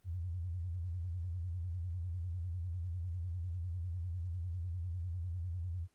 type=tone with vibrato; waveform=sine; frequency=87.31 Hz; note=F2; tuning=in tune; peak=-36 dBFS; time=0.04-5.88 s; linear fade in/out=50 ms; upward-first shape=square; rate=10 Hz; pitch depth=100 cents each way; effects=pink hiss -75 dBFS RMS until 5.94 s + Opus 24 kbps